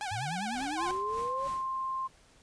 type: tone with vibrato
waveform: sawtooth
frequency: 793 Hz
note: G5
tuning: 20 cents sharp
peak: -30 dBFS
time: 0.01-0.91 s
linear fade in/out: 0 ms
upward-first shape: triangle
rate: 10 Hz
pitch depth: 180 cents each way
type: linear sweep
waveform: sine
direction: up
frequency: 94 to 560 Hz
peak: -36 dBFS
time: 0.11-1.48 s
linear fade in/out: 10 ms
type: noise with tremolo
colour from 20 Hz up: pink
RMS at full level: -46 dBFS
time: 0.54-1.66 s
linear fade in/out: 5 ms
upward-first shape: triangle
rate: 3.4 Hz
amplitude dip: 95%
type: tone with pitch glide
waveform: sine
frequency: 1046.5 to 1054.4 Hz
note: C6 to C6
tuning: 0 to +13 cents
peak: -31 dBFS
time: 0.77-2.08 s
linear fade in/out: 20 ms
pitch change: +13 cents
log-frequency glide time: 1.2-1.27 s
effects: pink hiss -61 dBFS RMS until 2.42 s + resampled to 22050 Hz